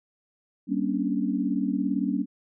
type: tone cluster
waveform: sine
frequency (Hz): 193.3 / 233.5 / 272.9 / 290.5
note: G3 / A#3 / C#4 / D4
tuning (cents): -24 / +3 / -27 / -19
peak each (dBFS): -29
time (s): 0.67-2.26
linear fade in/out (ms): 50
effects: none